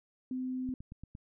sine tone, 256.3 Hz, C4, 36 cents flat, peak -33 dBFS, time 0.31-0.74 s, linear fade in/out 2 ms
click train, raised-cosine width 5 ms, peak -33 dBFS, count 5, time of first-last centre 0.69-1.151 s, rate 8.67 Hz
effects none

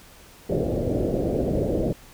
white low-pass noise, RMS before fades -24 dBFS, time 0.49-1.93 s, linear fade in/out 10 ms, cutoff 590 Hz, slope 48 dB/octave, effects pink hiss -49 dBFS RMS until 2.13 s

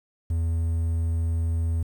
triangle tone, 82.41 Hz, E2, in tune, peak -20 dBFS, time 0.3-1.83 s, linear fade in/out 5 ms, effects 9-bit

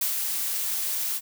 blue noise with ADSR envelope, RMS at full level -25 dBFS, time 0.01-1.21 s, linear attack 4 ms, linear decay 120 ms, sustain -3 dB, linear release 53 ms, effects none

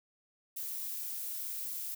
violet noise, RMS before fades -39 dBFS, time 0.56-1.95 s, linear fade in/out 10 ms, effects none

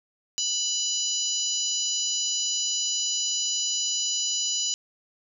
harmonic tone with a mistuned harmonic, 985 Hz, B5, 5 cents flat, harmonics 3 / 4 / 5 / 6 / 7, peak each -31 / -33 / -33 / -30 / -29 dBFS, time 0.38-4.74 s, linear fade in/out 0 ms, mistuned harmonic 4, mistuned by +34 cents, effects none

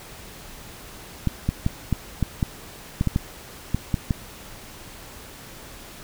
clicks, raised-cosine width 5 ms, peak -8 dBFS, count 12, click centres 1.273 / 1.49 / 1.664 / 1.927 / 2.227 / 2.428 / 3.011 / 3.073 / 3.161 / 3.746 / 3.942 / 4.108 s, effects pink hiss -42 dBFS RMS until 6.03 s

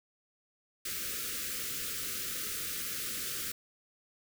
white band-stop noise, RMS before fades -37 dBFS, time 0.85-3.52 s, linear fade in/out 5 ms, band 540 to 1200 Hz, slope 96 dB/octave, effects none

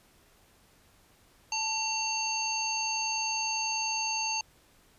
harmonic tone with a mistuned harmonic, 910 Hz, A#5, 42 cents flat, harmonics 1 / 3 / 5 / 7, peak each -34 / -34 / -34 / -34 dBFS, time 1.52-4.41 s, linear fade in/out 2 ms, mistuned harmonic 1, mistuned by -55 cents, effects pink hiss -62 dBFS RMS until 4.98 s + resampled to 32000 Hz

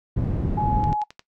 white low-pass noise, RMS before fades -24 dBFS, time 0.16-0.94 s, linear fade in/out 10 ms, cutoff 160 Hz, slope 12 dB/octave
sine tone, 842 Hz, G#5, 24 cents sharp, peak -22 dBFS, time 0.57-1.04 s, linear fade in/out 10 ms
click train, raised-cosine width 0.2 ms, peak -23 dBFS, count 5, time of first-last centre 0.84-1.194 s, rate 11.3 Hz
effects noise-tail reverb RT60 0.1 s tail -17 dB re dry

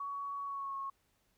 sine tone with pitch glide, 1123 to 1093.6 Hz, C#6 to C#6, +22 to -24 cents, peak -37 dBFS, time 0-0.9 s, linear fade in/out 5 ms, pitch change -46 cents, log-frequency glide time 0.44-0.76 s, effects pink hiss -75 dBFS RMS until 1.37 s

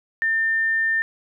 sine tone, 1800 Hz, A6, 39 cents sharp, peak -18 dBFS, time 0.22-1.02 s, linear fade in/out 0 ms, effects 10-bit

